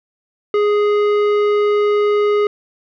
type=tone with tanh clipping; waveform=sine; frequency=415.3 Hz; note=G#4; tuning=in tune; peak=-14 dBFS; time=0.54-2.47 s; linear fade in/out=2 ms; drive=13 dB; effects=none